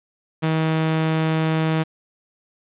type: tone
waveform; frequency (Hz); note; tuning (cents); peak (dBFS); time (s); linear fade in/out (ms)
sawtooth; 159.3; D#3; +41; -14; 0.42-1.84; 20
effects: resampled to 8000 Hz + 7-bit